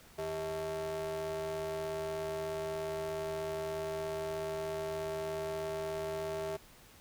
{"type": "ring-modulated tone", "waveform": "square", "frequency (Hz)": 120.4, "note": "B2", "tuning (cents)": -44, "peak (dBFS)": -33, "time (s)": [0.18, 6.57], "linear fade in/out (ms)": 10, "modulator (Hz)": 520, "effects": ["pink hiss -58 dBFS RMS until 7 s"]}